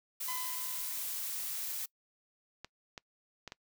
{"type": "noise", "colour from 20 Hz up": "blue", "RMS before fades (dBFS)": -38, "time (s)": [0.2, 1.86], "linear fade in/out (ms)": 10}
{"type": "tone with exponential decay", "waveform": "sawtooth", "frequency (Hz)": 1013, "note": "B5", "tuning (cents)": 44, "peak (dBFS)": -34, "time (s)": [0.28, 1.39], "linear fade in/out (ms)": 5, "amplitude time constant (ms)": 240}
{"type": "clicks", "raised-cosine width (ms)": 0.2, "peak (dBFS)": -26, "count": 4, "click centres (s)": [2.646, 2.978, 3.477, 3.521]}
{"effects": ["noise-tail reverb RT60 0.1 s tail -24 dB re dry"]}